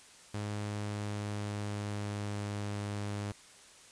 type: tone with pitch glide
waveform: sawtooth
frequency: 104.1 to 102.61 Hz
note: G#2 to G#2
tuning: +5 to -20 cents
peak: -31 dBFS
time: 0.34-3.32 s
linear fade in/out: 5 ms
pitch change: -25 cents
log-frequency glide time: 0.49-2.76 s
effects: white hiss -56 dBFS RMS until 3.91 s + resampled to 22050 Hz